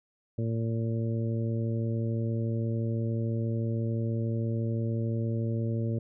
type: harmonic tone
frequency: 113.9 Hz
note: A#2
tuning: 40 cents flat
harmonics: 1 / 2 / 3 / 4 / 5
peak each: -28 / -34 / -38 / -40 / -42 dBFS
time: 0.38-5.99 s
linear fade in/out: 5 ms
effects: none